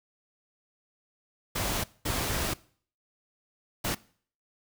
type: noise bursts at uneven times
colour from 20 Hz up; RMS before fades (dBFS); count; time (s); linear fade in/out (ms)
pink; -30; 3; 1.55-1.84 / 2.05-2.54 / 3.84-3.95; 10
effects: noise-tail reverb RT60 0.5 s tail -21 dB re dry